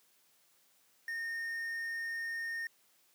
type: tone with quantisation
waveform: triangle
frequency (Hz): 1835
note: A#6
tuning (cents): -28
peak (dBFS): -34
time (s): 1.08-2.67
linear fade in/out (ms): 2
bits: 9
effects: white hiss -69 dBFS RMS until 3.14 s + high-pass 150 Hz 12 dB/octave